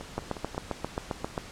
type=two click trains; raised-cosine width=1 ms; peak=-24 / -15 dBFS; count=4 / 10; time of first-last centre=0.01-0.547 / 0.18-1.378 s; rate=5.59 / 7.51 Hz; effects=pink hiss -45 dBFS RMS until 1.51 s + low-pass 8000 Hz 12 dB/octave